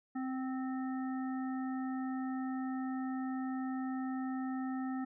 harmonic tone with a mistuned harmonic, 261.6 Hz, C4, in tune, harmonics 1 / 3 / 5 / 7, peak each -35 / -45 / -49 / -52 dBFS, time 0.15-5.05 s, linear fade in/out 10 ms, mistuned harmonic 3, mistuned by -24 cents, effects none

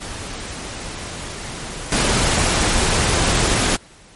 pink noise with level steps, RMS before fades -30 / -17 dBFS, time 0-3.77 s, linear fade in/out 20 ms, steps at 1.92 s, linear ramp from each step 2 ms, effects pink hiss -46 dBFS RMS until 4.15 s + MP3 48 kbps

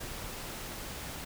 pink noise, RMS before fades -41 dBFS, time 0-1.25 s, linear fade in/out 10 ms, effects none

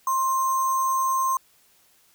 sine tone with sample-and-hold, 1055 Hz, C6, 14 cents sharp, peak -20 dBFS, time 0.07-1.37 s, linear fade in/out 2 ms, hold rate 7350 Hz, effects white hiss -60 dBFS RMS until 2.14 s

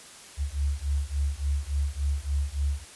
sine beating tone pair, 69.3 / 72.8 Hz, C#2 / D2, 0 / -15 cents, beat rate 3.5 Hz, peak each -28 dBFS, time 0.37-2.85 s, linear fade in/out 50 ms, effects white hiss -47 dBFS RMS until 2.95 s + resampled to 24000 Hz

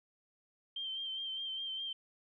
sine tone with vibrato, 3144 Hz, G7, 4 cents sharp, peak -37 dBFS, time 0.76-1.93 s, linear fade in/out 5 ms, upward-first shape sine, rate 4.9 Hz, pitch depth 32 cents each way, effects none

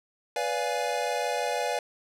square chord, B diminished seventh, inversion none, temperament equal with one note detuned, 493.9 / 579.9 / 698.5 / 830.6 Hz, B4 / D5 / F5 / Ab5, 0 / -22 / 0 / 0 cents, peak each -33 dBFS, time 0.36-1.79 s, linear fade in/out 2 ms, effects low-pass 10000 Hz 12 dB/octave

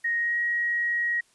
sine tone with pitch glide, 1870 to 1895 Hz, A#6 to A#6, +5 to +28 cents, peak -23 dBFS, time 0.04-1.21 s, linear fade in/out 10 ms, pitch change +23 cents, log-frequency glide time 0.16-0.38 s, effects white hiss -63 dBFS RMS until 1.34 s + resampled to 24000 Hz

